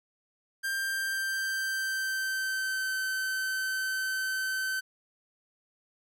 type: tone with pitch glide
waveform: 45% pulse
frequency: 1586 to 1536.4 Hz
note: G6 to G6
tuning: +20 to -35 cents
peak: -29 dBFS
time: 0.63-4.81 s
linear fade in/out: 20 ms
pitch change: -55 cents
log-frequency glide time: 0.77-2.98 s
effects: none